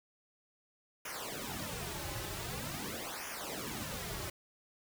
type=noise with flanger; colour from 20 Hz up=pink; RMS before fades=-41 dBFS; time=1.05-4.3 s; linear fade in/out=5 ms; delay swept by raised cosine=0.24 to 4.34 ms; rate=0.45 Hz; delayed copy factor=-0.9; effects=none